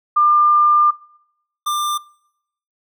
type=tone pair in turn; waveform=sine / square; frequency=1198 / 1191.3 Hz; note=D6 / D6; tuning=+34 / +24 cents; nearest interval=unison; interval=10 cents; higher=first; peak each=-10 / -18 dBFS; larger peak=first; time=0.16-0.91 / 1.66-1.98 s; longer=first; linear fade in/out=10 ms; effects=noise-tail reverb RT60 0.8 s tail -24 dB re dry